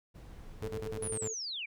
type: noise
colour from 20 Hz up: brown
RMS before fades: -48 dBFS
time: 0.14-1.14 s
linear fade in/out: 20 ms
type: tone with tremolo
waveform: sine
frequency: 441.3 Hz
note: A4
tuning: 5 cents sharp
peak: -36 dBFS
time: 0.62-1.34 s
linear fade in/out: 20 ms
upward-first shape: square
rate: 8.4 Hz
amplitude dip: 45%
type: tone bursts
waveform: sawtooth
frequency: 105 Hz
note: G#2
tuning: 19 cents sharp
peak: -34 dBFS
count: 7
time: 0.62-1.275 s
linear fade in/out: 0 ms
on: 55 ms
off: 45 ms
type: linear sweep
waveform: sine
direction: down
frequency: 10350 to 2217 Hz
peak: -36 dBFS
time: 1.02-1.66 s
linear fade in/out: 10 ms
effects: none